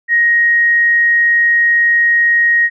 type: tone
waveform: sine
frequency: 1878 Hz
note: A#6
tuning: 12 cents sharp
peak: -8 dBFS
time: 0.08-2.7 s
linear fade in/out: 50 ms
effects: none